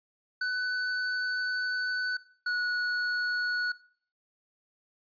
square tone pair in turn, 1498 / 1466.3 Hz, F#6 / F#6, +21 / -16 cents, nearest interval unison, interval 37 cents, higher first, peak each -28 dBFS, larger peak neither, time 0.41-2.17 / 2.46-3.72 s, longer first, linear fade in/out 5 ms, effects noise-tail reverb RT60 0.5 s tail -19 dB re dry + resampled to 11025 Hz

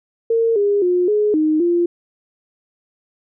sine tone with pitch steps, 457.2 / 406.9 / 357.9 / 420.1 / 309.7 / 346.2 Hz, A#4 / G#4 / F4 / G#4 / D#4 / F4, -34 / -35 / +42 / +20 / -8 / -15 cents, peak -13 dBFS, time 0.3-1.86 s, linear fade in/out 5 ms, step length 260 ms, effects none

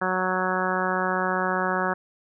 harmonic tone, 185 Hz, F#3, in tune, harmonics 1 / 2 / 3 / 4 / 5 / 6 / 7 / 8 / 9, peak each -31 / -31 / -31 / -31 / -31 / -31 / -31 / -31 / -31 dBFS, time 0.01-1.94 s, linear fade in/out 10 ms, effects none

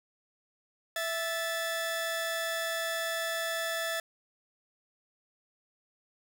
sawtooth tone pair together, 659.3 / 1745.4 Hz, E5 / A6, 0 / -14 cents, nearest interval octave + perfect fourth, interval 1686 cents, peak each -30 / -30 dBFS, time 0.96-4 s, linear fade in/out 2 ms, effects none

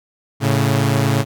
sawtooth tone pair together, 110 / 138.59 Hz, A2 / C#3, 0 / 0 cents, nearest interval major third, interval 400 cents, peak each -13 dBFS, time 0.4-1.25 s, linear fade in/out 50 ms, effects none

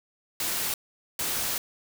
white noise bursts at uneven times, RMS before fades -29 dBFS, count 2, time 0.4-0.74 / 1.19-1.58 s, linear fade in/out 2 ms, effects none

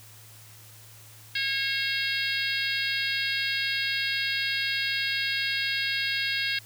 harmonic tone, 544 Hz, C#5, 33 cents flat, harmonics 3 / 4 / 5 / 6 / 7 / 8 / 9, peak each -31 / -32 / -33 / -34 / -34 / -35 / -36 dBFS, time 1.35-6.59 s, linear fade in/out 5 ms, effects added 109 Hz sine -51 dBFS peak until 6.65 s + white hiss -51 dBFS RMS until 6.65 s

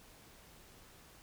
silence, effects pink hiss -59 dBFS RMS until 1.22 s

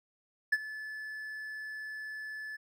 triangle tone with ADSR envelope, 1732 Hz, A6, 28 cents flat, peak -20 dBFS, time 0.52-2.57 s, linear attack 9 ms, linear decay 40 ms, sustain -17 dB, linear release 16 ms, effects none

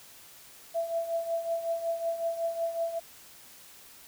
sine tone with tremolo, 668 Hz, E5, 23 cents sharp, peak -25 dBFS, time 0.74-3 s, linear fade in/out 20 ms, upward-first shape triangle, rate 5.4 Hz, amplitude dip 75%, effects white hiss -52 dBFS RMS until 4.07 s

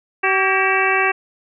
harmonic tone with a mistuned harmonic, 382.4 Hz, G4, 43 cents flat, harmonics 1 / 2 / 3 / 4 / 5 / 6 / 7, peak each -22 / -22 / -22 / -22 / -22 / -22 / -22 dBFS, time 0.23-1.12 s, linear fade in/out 10 ms, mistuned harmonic 4, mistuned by +74 cents, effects none

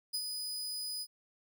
sawtooth tone with ADSR envelope, 4978 Hz, D#8, in tune, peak -29 dBFS, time 0.13-1.07 s, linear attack 16 ms, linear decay 63 ms, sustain -5 dB, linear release 54 ms, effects none

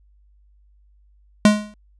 square tone with exponential decay, 210 Hz, G#3, 19 cents sharp, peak -7 dBFS, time 1.45-1.74 s, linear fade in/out 2 ms, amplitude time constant 63 ms, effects added 50 Hz sine -52 dBFS peak until 1.99 s + resampled to 22050 Hz

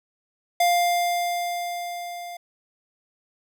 square tone with level ramp, 700 Hz, F5, 4 cents sharp, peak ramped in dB -17 to -35 dBFS, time 0.6-2.37 s, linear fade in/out 5 ms, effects none

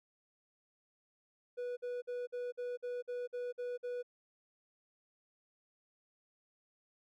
triangle tone bursts, 490 Hz, B4, 14 cents flat, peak -35 dBFS, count 10, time 1.57-4.029 s, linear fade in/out 20 ms, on 200 ms, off 51 ms, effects none

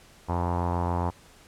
sawtooth tone with low-pass filter, 87.31 Hz, F2, in tune, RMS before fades -27 dBFS, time 0.28-1.11 s, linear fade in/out 20 ms, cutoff 930 Hz, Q 4.8, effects pink hiss -54 dBFS RMS until 1.47 s + low-pass 11000 Hz 12 dB/octave

